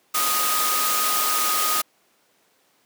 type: tone in noise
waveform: sine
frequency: 1244.5 Hz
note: D#6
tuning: in tune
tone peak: -24 dBFS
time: 0.14-1.82 s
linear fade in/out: 10 ms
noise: white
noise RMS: -23 dBFS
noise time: 0.14-1.82 s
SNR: -4 dB
effects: pink hiss -62 dBFS RMS until 2.85 s + high-pass 300 Hz 12 dB/octave